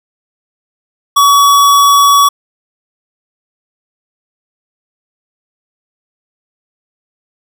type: tone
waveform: square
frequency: 1132 Hz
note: C#6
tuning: 36 cents sharp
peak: -5 dBFS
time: 1.16-2.29 s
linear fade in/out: 10 ms
effects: none